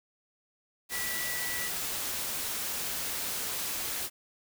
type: tone in noise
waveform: sine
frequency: 1956 Hz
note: B6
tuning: 17 cents flat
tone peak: -36 dBFS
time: 0.9-1.71 s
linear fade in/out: 50 ms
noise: white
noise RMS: -34 dBFS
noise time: 0.89-4.1 s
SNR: -5 dB
effects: none